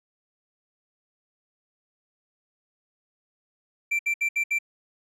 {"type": "tone bursts", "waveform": "triangle", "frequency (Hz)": 2349, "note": "D7", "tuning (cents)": 0, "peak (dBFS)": -20, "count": 5, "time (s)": [3.91, 4.588], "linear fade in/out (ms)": 10, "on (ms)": 82, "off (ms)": 67, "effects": ["resampled to 32000 Hz"]}